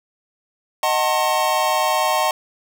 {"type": "chord", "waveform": "square", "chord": "D# diminished seventh", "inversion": "none", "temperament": "just", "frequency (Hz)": [622.3, 746.7, 896, 1075.3], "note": ["D#5", "F#5", "A5", "C6"], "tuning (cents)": [0, 16, 31, 47], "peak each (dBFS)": -23, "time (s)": [0.83, 2.31], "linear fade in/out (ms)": 2, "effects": []}